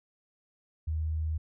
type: tone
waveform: sine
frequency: 78.7 Hz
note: D#2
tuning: 20 cents sharp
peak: -28 dBFS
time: 0.87-1.38 s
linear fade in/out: 10 ms
effects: none